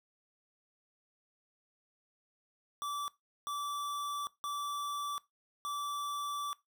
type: tone bursts at uneven times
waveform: square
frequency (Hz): 1160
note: D6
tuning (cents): -22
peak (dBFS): -36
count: 4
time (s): 2.82-3.08 / 3.47-4.27 / 4.44-5.18 / 5.65-6.53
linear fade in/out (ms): 0
effects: noise-tail reverb RT60 0.2 s tail -20 dB re dry